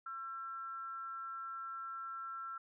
sine tone with amplitude modulation, 1345 Hz, E6, 34 cents sharp, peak -39 dBFS, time 0.06-2.58 s, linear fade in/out 5 ms, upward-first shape sine, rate 262 Hz, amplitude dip 50%, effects none

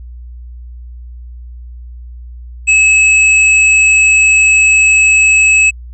square tone, 2586 Hz, E7, 34 cents flat, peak -6 dBFS, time 2.67-5.71 s, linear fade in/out 20 ms, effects added 60 Hz sine -27 dBFS peak until 5.93 s + resampled to 24000 Hz

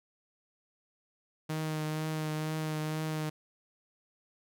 sawtooth tone with vibrato, 155.56 Hz, D#3, in tune, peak -28 dBFS, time 1.49-3.3 s, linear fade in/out 10 ms, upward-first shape triangle, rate 2.1 Hz, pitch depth 20 cents each way, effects none

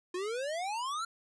square exponential sweep, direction up, 349.2 to 1396.9 Hz, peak -34 dBFS, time 0.14-1.05 s, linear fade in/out 5 ms, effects resampled to 22050 Hz

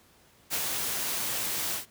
white noise with ADSR envelope, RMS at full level -28 dBFS, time 0.5-1.86 s, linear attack 40 ms, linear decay 46 ms, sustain -3 dB, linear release 120 ms, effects pink hiss -60 dBFS RMS until 1.9 s + high-pass 60 Hz 12 dB/octave

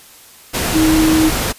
sine tone in noise, 315.8 Hz, D#4, 26 cents sharp, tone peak -10 dBFS, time 0.74-1.3 s, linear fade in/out 20 ms, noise pink, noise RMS -18 dBFS, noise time 0.53-1.53 s, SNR +5 dB, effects white hiss -42 dBFS RMS until 1.58 s + resampled to 32000 Hz

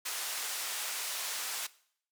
white band-pass noise, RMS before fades -37 dBFS, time 0.05-1.67 s, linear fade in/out 10 ms, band 700 to 11000 Hz, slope 12 dB/octave, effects noise-tail reverb RT60 0.6 s tail -19 dB re dry

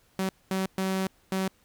sawtooth tone bursts at uneven times, 190 Hz, F#3, 46 cents sharp, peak -22 dBFS, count 4, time 0.19-0.29 / 0.51-0.66 / 0.78-1.07 / 1.32-1.48 s, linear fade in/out 2 ms, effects pink hiss -64 dBFS RMS until 1.64 s

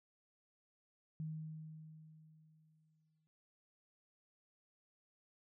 sine tone with exponential decay, 156.9 Hz, D#3, 15 cents sharp, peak -39 dBFS, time 1.2-3.27 s, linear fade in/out 0 ms, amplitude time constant 450 ms, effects none

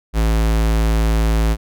square tone, 55 Hz, A1, in tune, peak -14 dBFS, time 0.13-1.57 s, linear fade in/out 50 ms, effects none

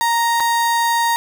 35% pulse tone with dropouts, 932.3 Hz, A#5, in tune, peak -13 dBFS, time 0.01-1.16 s, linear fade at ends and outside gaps 0 ms, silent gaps 0.4-0.404 s, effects none

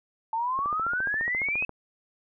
sine exponential sweep, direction up, 880 to 2598 Hz, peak -25 dBFS, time 0.33-1.65 s, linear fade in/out 2 ms
click train, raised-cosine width 1 ms, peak -24 dBFS, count 17, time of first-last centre 0.59-1.693 s, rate 14.5 Hz
effects none

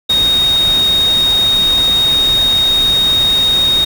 sine tone in noise, 3729 Hz, A#7, in tune, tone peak -9 dBFS, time 0.09-3.85 s, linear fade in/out 10 ms, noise pink, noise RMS -23 dBFS, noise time 0.09-3.85 s, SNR +11 dB, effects none

